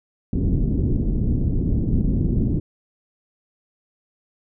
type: low-pass noise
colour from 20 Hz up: pink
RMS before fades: -20 dBFS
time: 0.33-2.6 s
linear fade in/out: 2 ms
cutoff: 300 Hz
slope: 24 dB/octave
effects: none